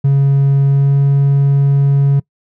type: tone with pitch glide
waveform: triangle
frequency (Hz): 138.59 to 139.63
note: C#3 to C#3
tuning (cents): 0 to +13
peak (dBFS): -5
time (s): 0.04-2.2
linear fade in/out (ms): 10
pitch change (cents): +13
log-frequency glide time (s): 0.67-0.98
effects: noise-tail reverb RT60 0.1 s tail -24 dB re dry + tanh soft clip ceiling -2 dBFS